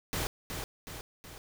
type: noise with echo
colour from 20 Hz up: pink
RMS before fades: -33 dBFS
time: 0.13-0.27 s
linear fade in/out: 0 ms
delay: 370 ms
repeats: 3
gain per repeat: -5 dB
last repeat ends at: 1.38 s
effects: none